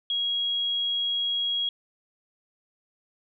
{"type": "tone", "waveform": "sine", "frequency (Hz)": 3300, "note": "G#7", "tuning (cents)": -12, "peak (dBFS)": -24, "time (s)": [0.1, 1.69], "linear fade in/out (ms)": 2, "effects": []}